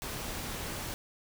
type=noise; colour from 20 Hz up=pink; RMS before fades=-38 dBFS; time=0.02-0.94 s; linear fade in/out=0 ms; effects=none